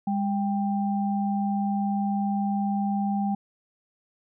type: tone pair together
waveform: sine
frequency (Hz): 202.7 / 790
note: G#3 / G5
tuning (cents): -42 / +13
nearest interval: 2 octaves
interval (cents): 2355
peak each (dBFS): -24 / -29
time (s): 0.07-3.35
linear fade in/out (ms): 5
effects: none